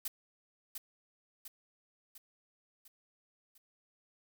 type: noise with echo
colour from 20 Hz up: blue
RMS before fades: -37 dBFS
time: 0.05-0.08 s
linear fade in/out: 5 ms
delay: 700 ms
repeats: 5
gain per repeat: -5 dB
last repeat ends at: 3.58 s
effects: none